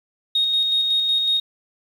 sine tone with tremolo, 3729 Hz, A#7, in tune, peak -15 dBFS, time 0.35-1.4 s, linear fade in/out 5 ms, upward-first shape square, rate 5.4 Hz, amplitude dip 30%, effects tanh soft clip ceiling -11 dBFS + 8-bit

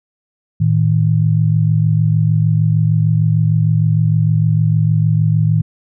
sine tone pair together, 110.44 / 157 Hz, A2 / D#3, +7 / +16 cents, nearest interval tritone, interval 609 cents, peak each -13 dBFS, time 0.6-5.62 s, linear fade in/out 10 ms, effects none

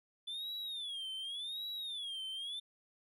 triangle tone with vibrato, 3471 Hz, A7, 24 cents flat, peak -38 dBFS, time 0.27-2.6 s, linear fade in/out 10 ms, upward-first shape sine, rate 0.88 Hz, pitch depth 200 cents each way, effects none

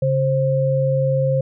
sine tone pair together, 138.59 / 528.4 Hz, C#3 / C5, 0 / +17 cents, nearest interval octave + major seventh, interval 2317 cents, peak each -18 dBFS, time 0.02-1.41 s, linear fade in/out 5 ms, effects none

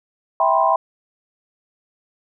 sine chord, C major seventh, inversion first, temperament just, 654.1 / 784.9 / 981.1 / 1046.5 Hz, E5 / G5 / B5 / C6, -14 / +2 / -12 / 0 cents, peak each -19 dBFS, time 0.4-0.76 s, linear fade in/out 2 ms, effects none

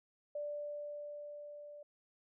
sine tone with level ramp, 587.3 Hz, D5, in tune, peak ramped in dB -37 to -49 dBFS, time 0.35-1.83 s, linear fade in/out 5 ms, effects none

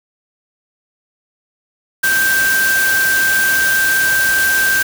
sine tone in noise, 1569 Hz, G6, 1 cent sharp, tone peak -12 dBFS, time 2.03-4.83 s, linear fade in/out 10 ms, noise white, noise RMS -20 dBFS, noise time 2.03-4.83 s, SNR +5 dB, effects none

